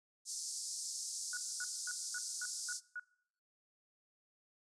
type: band-pass noise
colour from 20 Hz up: pink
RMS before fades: -43 dBFS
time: 0.25-2.81 s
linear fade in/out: 50 ms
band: 4900 to 9400 Hz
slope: 48 dB/octave
type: tone bursts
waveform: sine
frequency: 1462 Hz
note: F#6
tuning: 21 cents flat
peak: -40 dBFS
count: 7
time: 1.33-2.997 s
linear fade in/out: 2 ms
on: 41 ms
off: 230 ms
effects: noise-tail reverb RT60 0.7 s tail -22 dB re dry